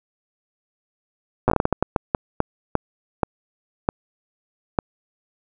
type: slowing click train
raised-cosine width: 1 ms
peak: -3 dBFS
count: 17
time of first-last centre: 1.48-4.788 s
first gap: 8 ms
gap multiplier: 1.37
effects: none